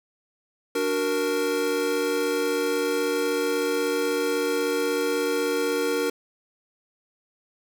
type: chord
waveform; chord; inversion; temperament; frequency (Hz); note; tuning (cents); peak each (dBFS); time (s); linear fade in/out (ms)
square; D augmented; none; equal; 293.7 / 370 / 466.2; D4 / F#4 / A#4; 0 / 0 / 0; -30 / -31 / -25; 0.75-6.1; 5
effects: none